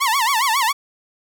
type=tone with vibrato; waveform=sawtooth; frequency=996 Hz; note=B5; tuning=14 cents sharp; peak=-12 dBFS; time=0-0.73 s; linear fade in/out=20 ms; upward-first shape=sine; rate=7.3 Hz; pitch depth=230 cents each way; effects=none